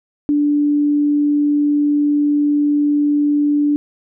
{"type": "tone", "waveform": "sine", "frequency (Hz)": 292.5, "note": "D4", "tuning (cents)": -7, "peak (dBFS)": -12, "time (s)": [0.29, 3.76], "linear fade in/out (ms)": 0, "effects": []}